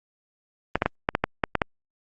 clicks, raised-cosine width 0.5 ms, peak -5 dBFS, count 9, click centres 0.756 / 0.821 / 0.86 / 1.089 / 1.151 / 1.24 / 1.438 / 1.553 / 1.618 s, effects Opus 32 kbps

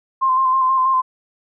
sine tone with vibrato, 1046.5 Hz, C6, in tune, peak -13 dBFS, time 0.21-1.02 s, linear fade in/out 20 ms, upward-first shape square, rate 6.2 Hz, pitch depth 23 cents each way, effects none

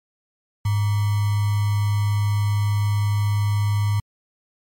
sine tone with sample-and-hold, 103 Hz, G#2, 14 cents flat, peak -17 dBFS, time 0.65-4 s, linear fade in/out 5 ms, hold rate 1050 Hz, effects MP3 64 kbps

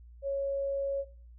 sine tone, 553 Hz, C#5, 4 cents flat, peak -29 dBFS, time 0.22-1.05 s, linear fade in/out 50 ms, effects noise-tail reverb RT60 0.5 s tail -18 dB re dry + added 59 Hz sine -49 dBFS peak until 1.38 s

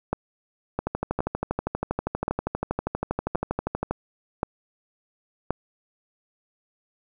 two click trains, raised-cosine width 1 ms, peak -9 / -11 dBFS, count 6 / 40, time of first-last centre 0.13-5.506 / 0.79-3.91 s, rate 0.93 / 12.5 Hz, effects none

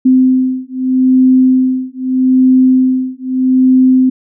sine beating tone pair, 257.6 / 258.4 Hz, C4 / C4, -27 / -21 cents, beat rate 0.8 Hz, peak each -10 dBFS, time 0.05-4.1 s, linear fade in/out 10 ms, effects none

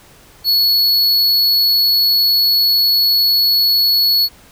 square tone, 4389 Hz, C#8, 18 cents flat, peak -11 dBFS, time 0.44-4.29 s, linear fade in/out 50 ms, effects pink hiss -45 dBFS RMS until 4.51 s

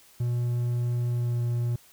triangle tone with pitch glide, 120.8 to 119.62 Hz, B2 to A#2, -38 to +45 cents, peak -22 dBFS, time 0.2-1.76 s, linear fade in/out 5 ms, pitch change -17 cents, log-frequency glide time 1.11-1.42 s, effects white hiss -56 dBFS RMS until 1.92 s

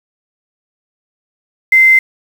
sine tone with quantisation, 2075 Hz, C7, 15 cents flat, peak -4 dBFS, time 1.72-1.99 s, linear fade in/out 5 ms, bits 5, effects none

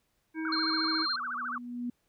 harmonic tone, 319.1 Hz, D#4, 44 cents sharp, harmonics 1 / 3 / 5 / 7, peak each -32 / -46 / -42 / -45 dBFS, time 0.34-1.07 s, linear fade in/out 50 ms
sine tone with vibrato, 1318.5 Hz, E6, in tune, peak -32 dBFS, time 0.45-1.58 s, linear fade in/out 2 ms, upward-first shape sine, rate 14 Hz, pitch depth 290 cents each way
sine tone with tremolo, 4186 Hz, C8, in tune, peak -28 dBFS, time 0.52-1.16 s, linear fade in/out 5 ms, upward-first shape triangle, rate 19 Hz, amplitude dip 30%
sine tone with exponential growth, 242.7 Hz, B3, 30 cents flat, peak -30 dBFS, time 0.75-1.9 s, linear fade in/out 5 ms, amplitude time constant 250 ms
effects pink hiss -75 dBFS RMS until 2.08 s

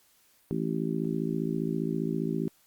harmonic tone, 55 Hz, A1, in tune, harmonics 3 / 4 / 5 / 6 / 7, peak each -32 / -33 / -34 / -35 / -35 dBFS, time 0.51-2.48 s, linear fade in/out 0 ms, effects white hiss -64 dBFS RMS until 2.66 s + Opus 48 kbps

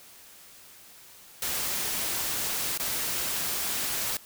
white noise with dropouts, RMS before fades -30 dBFS, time 1.42-4.17 s, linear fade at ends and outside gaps 2 ms, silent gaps 2.776-2.797 s, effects white hiss -51 dBFS RMS until 4.25 s

